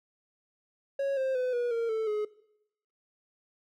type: tone with pitch steps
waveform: triangle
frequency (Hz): 552 / 528 / 505 / 483 / 462 / 441.9 / 422.7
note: C#5 / C5 / B4 / B4 / A#4 / A4 / G#4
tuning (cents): -7 / +16 / +39 / -39 / -16 / +7 / +31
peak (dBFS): -25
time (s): 0.99-2.25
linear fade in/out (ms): 5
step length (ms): 180
effects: noise-tail reverb RT60 0.8 s tail -20 dB re dry